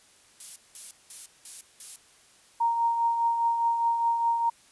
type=noise bursts; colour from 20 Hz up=violet; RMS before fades=-37 dBFS; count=5; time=0.4-1.96 s; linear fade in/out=2 ms; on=160 ms; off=190 ms
type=tone with tremolo; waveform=sine; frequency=930 Hz; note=A#5; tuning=4 cents flat; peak=-20 dBFS; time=2.6-4.5 s; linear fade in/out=10 ms; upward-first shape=triangle; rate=4.9 Hz; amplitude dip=50%
effects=white hiss -58 dBFS RMS until 4.71 s + resampled to 24000 Hz